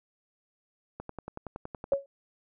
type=click train; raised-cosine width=1 ms; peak=-24 dBFS; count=11; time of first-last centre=1-1.935 s; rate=10.7 Hz
type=tone with exponential decay; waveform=sine; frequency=554.4 Hz; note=C#5; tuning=in tune; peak=-18 dBFS; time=1.92-2.06 s; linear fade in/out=2 ms; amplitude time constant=30 ms
effects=none